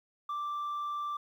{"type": "tone", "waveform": "sine", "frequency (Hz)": 1174.7, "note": "D6", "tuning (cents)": 0, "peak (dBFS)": -30, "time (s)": [0.29, 1.17], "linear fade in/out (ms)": 5, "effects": ["tanh soft clip ceiling -32 dBFS", "11-bit"]}